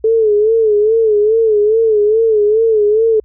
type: tone with vibrato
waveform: sine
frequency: 433.8 Hz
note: A4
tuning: 25 cents flat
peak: -8 dBFS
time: 0.04-3.2 s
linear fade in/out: 5 ms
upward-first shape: sine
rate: 2.4 Hz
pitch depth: 85 cents each way
effects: added 60 Hz sine -43 dBFS peak until 3.24 s

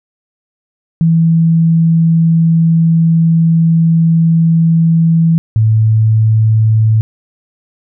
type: tone pair in turn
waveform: sine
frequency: 164.5 / 110.07 Hz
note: E3 / A2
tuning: -3 / +1 cents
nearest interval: perfect fifth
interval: 696 cents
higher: first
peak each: -6 dBFS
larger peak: neither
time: 1.01-5.38 / 5.56-7.01 s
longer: first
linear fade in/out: 0 ms
effects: none

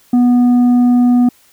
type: tone with tanh clipping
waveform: sine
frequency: 245 Hz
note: B3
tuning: 14 cents flat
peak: -8 dBFS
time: 0.13-1.29 s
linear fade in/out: 5 ms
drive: 5 dB
effects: white hiss -50 dBFS RMS until 1.52 s

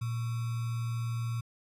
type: tone with sample-and-hold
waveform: sine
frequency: 116.54 Hz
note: A#2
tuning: in tune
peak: -30 dBFS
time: 0.01-1.41 s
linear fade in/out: 10 ms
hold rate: 1225 Hz
effects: resampled to 32000 Hz

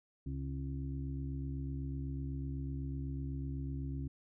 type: harmonic tone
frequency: 68 Hz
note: C#2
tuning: 33 cents flat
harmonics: 1 / 2 / 4 / 5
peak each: -40 / -40 / -44 / -53 dBFS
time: 0.26-4.08 s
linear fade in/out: 5 ms
effects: none

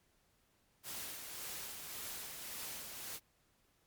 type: noise with tremolo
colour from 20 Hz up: white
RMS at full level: -44 dBFS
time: 0.83-3.2 s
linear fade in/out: 50 ms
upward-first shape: sine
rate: 1.8 Hz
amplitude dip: 35%
effects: pink hiss -74 dBFS RMS until 3.86 s + MP3 96 kbps

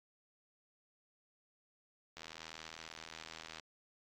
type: click train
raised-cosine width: 0.2 ms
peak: -30 dBFS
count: 116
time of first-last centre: 2.17-3.597 s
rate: 80.6 Hz
effects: AAC 48 kbps

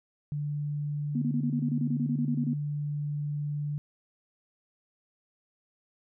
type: tone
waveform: sine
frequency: 146.83 Hz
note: D3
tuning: in tune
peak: -29 dBFS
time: 0.32-3.78 s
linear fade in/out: 0 ms
type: tone bursts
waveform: sine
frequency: 240.4 Hz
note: B3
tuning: 46 cents flat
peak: -26 dBFS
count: 15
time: 1.15-2.535 s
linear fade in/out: 5 ms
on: 69 ms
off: 25 ms
effects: none

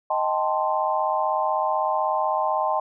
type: chord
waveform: sine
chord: A half-diminished seventh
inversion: second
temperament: equal with one note detuned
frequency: 625.5 / 784 / 880 / 1046.5 Hz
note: Eb5 / G5 / A5 / C6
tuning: +9 / 0 / 0 / 0 cents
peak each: -26 dBFS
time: 0.1-2.8 s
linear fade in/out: 5 ms
effects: none

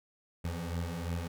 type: beating tone pair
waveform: 25% pulse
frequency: 83 / 85.9 Hz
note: E2 / F2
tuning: +12 / -28 cents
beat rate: 2.9 Hz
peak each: -35 / -32 dBFS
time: 0.44-1.28 s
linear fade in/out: 10 ms
effects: none

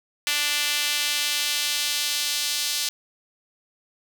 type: tone with high-pass filter sweep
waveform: sawtooth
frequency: 293.7 Hz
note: D4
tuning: in tune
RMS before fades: -25 dBFS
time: 0.27-2.89 s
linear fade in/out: 0 ms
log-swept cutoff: 2600 to 4100 Hz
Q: 1.3
effects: none

